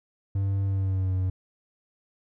triangle tone with pitch glide, 98 to 93.09 Hz, G2 to F#2, 0 to +11 cents, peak -21 dBFS, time 0.35-1.3 s, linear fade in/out 5 ms, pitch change -89 cents, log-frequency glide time 0.65-1.14 s, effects none

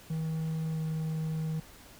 triangle tone with pitch glide, 159.8 to 158.42 Hz, D#3 to D#3, +47 to +32 cents, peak -28 dBFS, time 0.1-1.6 s, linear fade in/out 5 ms, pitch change -15 cents, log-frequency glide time 0.71-0.8 s, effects added 50 Hz sine -61 dBFS peak until 1.99 s + pink hiss -53 dBFS RMS until 1.99 s

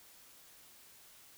silence, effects white hiss -59 dBFS RMS until 1.37 s

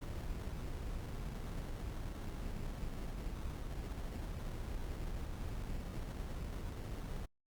brown noise with sample-and-hold, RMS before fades -42 dBFS, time 0.01-7.26 s, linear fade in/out 10 ms, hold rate 2450 Hz, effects Opus 48 kbps

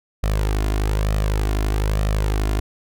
sawtooth tone with flanger, 51.91 Hz, G#1, in tune, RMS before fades -20 dBFS, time 0.23-2.6 s, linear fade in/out 5 ms, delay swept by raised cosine 1.6 to 2.9 ms, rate 1.1 Hz, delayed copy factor +0.55, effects none

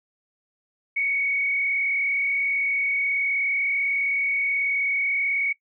sine tone with frequency modulation, 2231 Hz, C#7, 11 cents sharp, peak -21 dBFS, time 0.96-5.53 s, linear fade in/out 10 ms, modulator 38.6 Hz, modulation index 1.1, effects noise-tail reverb RT60 0.1 s tail -20 dB re dry

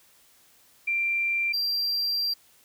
sine / triangle tone pair in turn, 2365 / 4730 Hz, D7 / D8, +12 / +12 cents, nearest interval octave, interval 1200 cents, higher second, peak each -23 dBFS, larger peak neither, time 0.87-1.53 / 1.53-2.34 s, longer second, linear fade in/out 10 ms, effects white hiss -59 dBFS RMS until 2.64 s

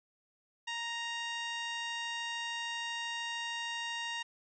harmonic tone, 933 Hz, A#5, 1 cent sharp, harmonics 1 / 2 / 3 / 4 / 5 / 6 / 7 / 8 / 9, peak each -42 / -40 / -41 / -44 / -55 / -51 / -54 / -58 / -59 dBFS, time 0.67-4.23 s, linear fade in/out 10 ms, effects none

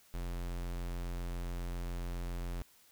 square tone, 43.65 Hz, F1, in tune, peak -37 dBFS, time 0.14-2.62 s, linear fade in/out 0 ms, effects white hiss -64 dBFS RMS until 2.91 s

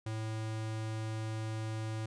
square tone, 110 Hz, A2, in tune, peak -36 dBFS, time 0.06-2.06 s, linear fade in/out 5 ms, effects resampled to 22050 Hz

